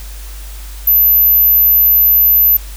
sine tone, 12090 Hz, F#9, 36 cents sharp, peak -6 dBFS, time 0.87-2.57 s, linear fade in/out 5 ms, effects added 50 Hz sine -26 dBFS peak until 2.76 s + white hiss -36 dBFS RMS until 2.76 s

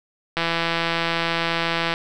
click train, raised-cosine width 0.3 ms, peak -6 dBFS, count 263, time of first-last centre 0.37-1.939 s, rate 167 Hz, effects none

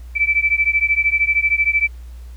sine beating tone pair, 2313 / 2326 Hz, D7 / D7, -27 / -17 cents, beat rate 13 Hz, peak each -17 dBFS, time 0.15-1.88 s, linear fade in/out 20 ms, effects added 60 Hz sine -32 dBFS peak until 2.36 s + pink hiss -53 dBFS RMS until 2.36 s

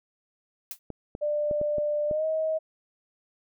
blue noise with exponential decay, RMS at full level -31 dBFS, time 0.71-0.79 s, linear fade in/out 1 ms, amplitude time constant 17 ms
clicks, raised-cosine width 2 ms, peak -22 dBFS, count 6, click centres 0.903 / 1.151 / 1.512 / 1.614 / 1.783 / 2.112 s
sine tone with pitch glide, 594 to 633 Hz, D5 to D#5, +20 to +30 cents, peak -24 dBFS, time 1.21-2.59 s, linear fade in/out 20 ms, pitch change +110 cents, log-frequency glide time 2.07-2.25 s
effects none

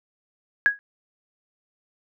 sine tone with exponential decay, 1658 Hz, G#6, 3 cents flat, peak -10 dBFS, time 0.66-0.79 s, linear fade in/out 0 ms, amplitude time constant 27 ms, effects none

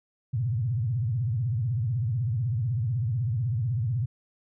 sine tone with vibrato, 117.2 Hz, A#2, 10 cents sharp, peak -24 dBFS, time 0.33-4.06 s, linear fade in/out 10 ms, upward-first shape sine, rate 16 Hz, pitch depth 260 cents each way, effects none

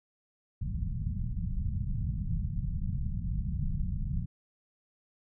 pink low-pass noise, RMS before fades -32 dBFS, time 0.61-4.26 s, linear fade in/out 10 ms, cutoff 190 Hz, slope 48 dB/octave, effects none

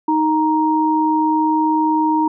sine tone pair together, 312.2 / 935.5 Hz, D#4 / A#5, +6 / +6 cents, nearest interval octave + perfect fifth, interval 1900 cents, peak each -16 dBFS, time 0.08-2.28 s, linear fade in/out 5 ms, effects none

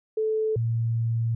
sine tone pair in turn, 436.4 / 114.95 Hz, A4 / A#2, -14 / -24 cents, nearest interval octave + major seventh, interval 2310 cents, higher first, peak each -22 dBFS, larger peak neither, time 0.17-0.56 / 0.56-1.35 s, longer second, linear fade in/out 5 ms, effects none

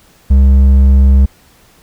sine tone with hard clipping, 67.4 Hz, C#2, 48 cents flat, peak -5 dBFS, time 0.3-1.26 s, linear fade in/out 10 ms, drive 5 dB, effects pink hiss -47 dBFS RMS until 1.82 s

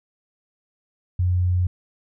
sine tone, 90.1 Hz, F#2, 45 cents flat, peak -17 dBFS, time 1.19-1.67 s, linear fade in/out 5 ms, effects none

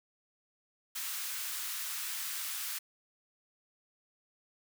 white high-pass noise, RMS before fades -38 dBFS, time 0.95-2.79 s, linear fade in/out 10 ms, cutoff 1100 Hz, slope 24 dB/octave, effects none

